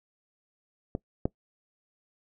clicks, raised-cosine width 2 ms, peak -17 / -12 dBFS, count 2, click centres 0.951 / 1.255 s, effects noise-tail reverb RT60 0.1 s tail -22 dB re dry

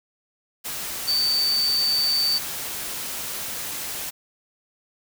sine tone in noise, 4573 Hz, D8, 47 cents flat, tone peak -19 dBFS, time 1.07-2.39 s, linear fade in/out 20 ms, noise white, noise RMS -31 dBFS, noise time 0.64-4.11 s, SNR +9 dB, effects none

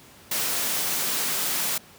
white high-pass noise, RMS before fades -26 dBFS, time 0.31-1.78 s, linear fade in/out 5 ms, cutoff 130 Hz, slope 96 dB/octave, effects pink hiss -50 dBFS RMS until 1.98 s + high-pass 80 Hz 12 dB/octave

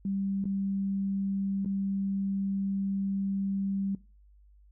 sine tone with dropouts, 196 Hz, G3, in tune, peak -28 dBFS, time 0.05-3.95 s, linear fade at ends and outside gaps 2 ms, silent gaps 0.442-0.454 / 1.648-1.658 s, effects noise-tail reverb RT60 0.3 s tail -20 dB re dry + added 50 Hz sine -55 dBFS peak until 4.71 s

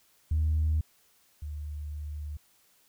sine tone pair in turn, 77.78 / 74.51 Hz, D#2 / D2, 0 / +26 cents, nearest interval minor second, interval 74 cents, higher first, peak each -22 / -34 dBFS, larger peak first, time 0.31-0.81 / 1.42-2.37 s, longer second, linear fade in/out 5 ms, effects tanh soft clip ceiling -20 dBFS + white hiss -65 dBFS RMS until 2.88 s

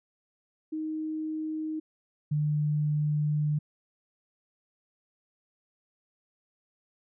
sine tone pair in turn, 312.5 / 149.71 Hz, D#4 / D3, +8 / +34 cents, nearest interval octave + minor second, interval 1274 cents, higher first, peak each -30 / -24 dBFS, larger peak second, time 0.72-1.8 / 2.31-3.59 s, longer second, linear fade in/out 10 ms, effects none

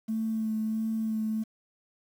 triangle tone with vibrato, 220 Hz, A3, in tune, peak -23 dBFS, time 0.08-1.44 s, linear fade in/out 20 ms, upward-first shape sine, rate 1.5 Hz, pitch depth 16 cents each way, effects tanh soft clip ceiling -25 dBFS + 9-bit

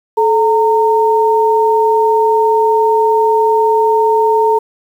sine tone pair together, 434.2 / 917.4 Hz, A4 / A#5, -23 / -28 cents, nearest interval octave + minor second, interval 1295 cents, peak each -11 dBFS, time 0.17-4.59 s, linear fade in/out 10 ms, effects 7-bit

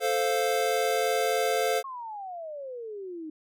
square chord, F major, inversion first, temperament equal, 440 / 523.3 / 698.5 Hz, A4 / C5 / F5, 0 / 0 / 0 cents, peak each -29 dBFS, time 0-1.83 s, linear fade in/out 50 ms
sine exponential sweep, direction down, 1100 to 304 Hz, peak -35 dBFS, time 1.84-3.3 s, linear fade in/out 5 ms
effects none

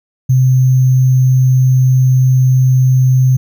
sine tone with sample-and-hold, 128.8 Hz, C3, 27 cents flat, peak -6 dBFS, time 0.29-3.37 s, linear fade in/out 10 ms, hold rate 6300 Hz, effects none

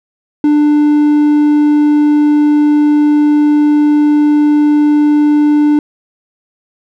triangle tone, 296.7 Hz, D4, 18 cents sharp, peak -4 dBFS, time 0.44-5.79 s, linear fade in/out 2 ms, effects none

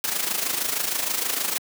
white noise with amplitude modulation, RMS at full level -23 dBFS, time 0.04-1.58 s, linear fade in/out 0 ms, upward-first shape sine, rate 26.4 Hz, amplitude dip 65%, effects high-pass 200 Hz 12 dB/octave

